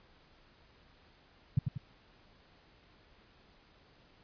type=tone with echo; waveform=sine; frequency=133.3 Hz; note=C3; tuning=33 cents sharp; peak=-21 dBFS; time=1.57-1.59 s; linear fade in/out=5 ms; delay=94 ms; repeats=2; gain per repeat=-6 dB; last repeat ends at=1.778 s; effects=pink hiss -63 dBFS RMS until 4.23 s + resampled to 11025 Hz